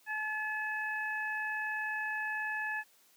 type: harmonic tone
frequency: 859 Hz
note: A5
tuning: 42 cents flat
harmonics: 1 / 2 / 3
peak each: -40 / -34 / -43 dBFS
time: 0.06-2.84 s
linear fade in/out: 50 ms
effects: white hiss -65 dBFS RMS until 3.16 s + high-pass 200 Hz 12 dB/octave